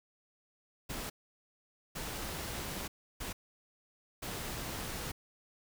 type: noise bursts at uneven times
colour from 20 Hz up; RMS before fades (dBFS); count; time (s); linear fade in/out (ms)
pink; -40; 4; 0.89-1.1 / 1.95-2.88 / 3.2-3.33 / 4.22-5.12; 10
effects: none